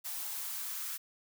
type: noise with high-pass filter sweep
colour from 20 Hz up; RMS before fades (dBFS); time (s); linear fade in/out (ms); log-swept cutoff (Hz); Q
blue; -39; 0.04-0.98; 20; 750 to 1300; 2.2
effects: none